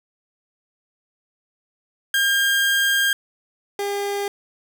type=tone pair in turn; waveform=30% pulse; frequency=1607 / 403.4 Hz; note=G6 / G4; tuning=+43 / +50 cents; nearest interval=2 octaves; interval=2393 cents; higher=first; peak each=-14 / -20 dBFS; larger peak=first; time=2.14-3.13 / 3.79-4.28 s; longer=first; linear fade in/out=2 ms; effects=none